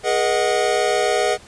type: chord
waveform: square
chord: G# minor seventh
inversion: none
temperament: equal with one note detuned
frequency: 415.3 / 482.6 / 622.3 / 740 Hz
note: G#4 / B4 / D#5 / F#5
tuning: 0 / -40 / 0 / 0 cents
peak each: -23 dBFS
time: 0.03-1.38 s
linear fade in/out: 50 ms
effects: pink hiss -45 dBFS RMS until 1.47 s + resampled to 22050 Hz

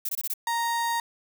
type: noise bursts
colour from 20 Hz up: violet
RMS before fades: -29 dBFS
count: 5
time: 0.05-0.338 s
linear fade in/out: 5 ms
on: 40 ms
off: 22 ms
type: tone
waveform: 35% pulse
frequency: 932.3 Hz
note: A#5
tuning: in tune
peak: -23 dBFS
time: 0.47-1 s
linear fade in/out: 2 ms
effects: none

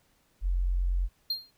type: tone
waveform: sine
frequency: 44.69 Hz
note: F1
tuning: 41 cents sharp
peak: -24 dBFS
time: 0.41-1.09 s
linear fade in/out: 50 ms
type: tone with exponential decay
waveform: triangle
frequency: 4204 Hz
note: C8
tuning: 7 cents sharp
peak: -23 dBFS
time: 1.3-1.51 s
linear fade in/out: 5 ms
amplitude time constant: 44 ms
effects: pink hiss -68 dBFS RMS until 1.57 s

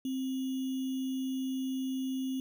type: tone with sample-and-hold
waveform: sine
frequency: 262.7 Hz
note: C4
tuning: 7 cents sharp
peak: -31 dBFS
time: 0.05-2.4 s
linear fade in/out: 2 ms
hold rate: 3150 Hz
effects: none

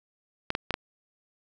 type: clicks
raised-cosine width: 0.3 ms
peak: -11 dBFS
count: 4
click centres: 0.504 / 0.551 / 0.707 / 0.741 s
effects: none

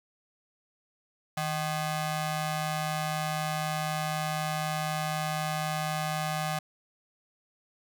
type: ring-modulated tone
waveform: sawtooth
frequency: 460 Hz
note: A#4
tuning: 23 cents flat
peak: -22 dBFS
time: 1.37-6.59 s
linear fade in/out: 5 ms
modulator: 302 Hz
effects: none

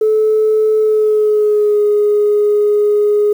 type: tone with pitch glide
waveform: sine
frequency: 433.1 to 416.2 Hz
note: A4 to G#4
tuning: -27 to +4 cents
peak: -8 dBFS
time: 0.01-3.33 s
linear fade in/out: 5 ms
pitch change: -69 cents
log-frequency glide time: 0.78-1.79 s
effects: tanh soft clip ceiling -5 dBFS + 7-bit

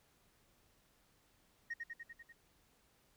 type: tone with echo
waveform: sine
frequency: 1864.7 Hz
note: A#6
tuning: in tune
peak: -36 dBFS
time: 1.7-1.74 s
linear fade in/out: 10 ms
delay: 98 ms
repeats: 6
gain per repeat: -3 dB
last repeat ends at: 2.328 s
effects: tanh soft clip ceiling -36 dBFS + pink hiss -72 dBFS RMS until 3.16 s

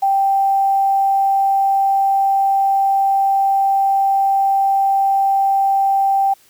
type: tone with quantisation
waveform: sine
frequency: 784 Hz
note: G5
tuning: in tune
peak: -12 dBFS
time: 0.02-6.34 s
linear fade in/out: 10 ms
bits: 7
effects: white hiss -52 dBFS RMS until 6.49 s

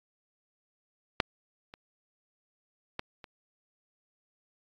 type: clicks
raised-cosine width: 0.3 ms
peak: -7 / -29 / -17 / -29 dBFS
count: 4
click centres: 1.202 / 1.739 / 2.994 / 3.242 s
effects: AAC 64 kbps

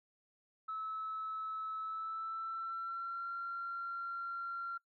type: tone with pitch glide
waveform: sine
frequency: 1300 to 1374.9 Hz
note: E6 to F6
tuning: -24 to -27 cents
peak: -37 dBFS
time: 0.68-4.78 s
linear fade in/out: 10 ms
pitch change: +97 cents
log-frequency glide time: 1.8-3.29 s
effects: noise-tail reverb RT60 0.1 s tail -24 dB re dry + tanh soft clip ceiling -33 dBFS

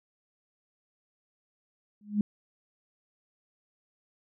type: tone with exponential growth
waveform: sine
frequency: 207.7 Hz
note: G#3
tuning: in tune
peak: -19 dBFS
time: 2.01-2.21 s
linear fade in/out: 2 ms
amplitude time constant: 43 ms
effects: none

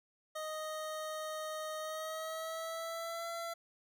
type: tone with pitch glide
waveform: 25% pulse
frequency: 622.3 to 674.7 Hz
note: D#5 to E5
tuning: 0 to +40 cents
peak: -35 dBFS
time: 0.35-3.54 s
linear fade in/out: 10 ms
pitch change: +140 cents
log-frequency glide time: 1.79-3.27 s
effects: none

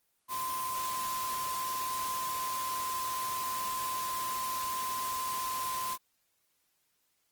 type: tone in noise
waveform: sine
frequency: 1033 Hz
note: C6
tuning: 22 cents flat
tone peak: -33 dBFS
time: 0.28-5.98 s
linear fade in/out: 50 ms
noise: white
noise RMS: -39 dBFS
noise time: 0.28-5.98 s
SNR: +3 dB
effects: white hiss -75 dBFS RMS until 7.31 s + Opus 24 kbps

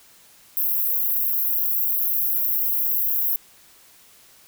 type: high-pass noise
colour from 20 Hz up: pink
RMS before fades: -22 dBFS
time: 0.57-3.36 s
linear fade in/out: 0 ms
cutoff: 12000 Hz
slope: 96 dB/octave
effects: white hiss -52 dBFS RMS until 4.47 s

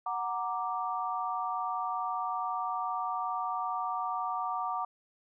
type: chord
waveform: sine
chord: Gb augmented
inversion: none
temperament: equal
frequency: 740 / 932.3 / 1174.7 Hz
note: Gb5 / Bb5 / D6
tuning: 0 / 0 / 0 cents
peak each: -35 / -36 / -34 dBFS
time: 0.06-4.85 s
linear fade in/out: 5 ms
effects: none

